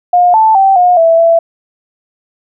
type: tone with pitch steps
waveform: sine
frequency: 712 / 879 / 776 / 717 / 660 / 667 Hz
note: F5 / A5 / G5 / F5 / E5 / E5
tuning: +33 / -2 / -18 / +45 / +2 / +20 cents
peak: -4 dBFS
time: 0.13-1.39 s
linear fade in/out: 5 ms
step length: 210 ms
effects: none